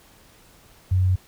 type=tone; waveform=sine; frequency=92.5 Hz; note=F#2; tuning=in tune; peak=-16 dBFS; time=0.91-1.16 s; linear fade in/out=10 ms; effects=pink hiss -53 dBFS RMS until 1.27 s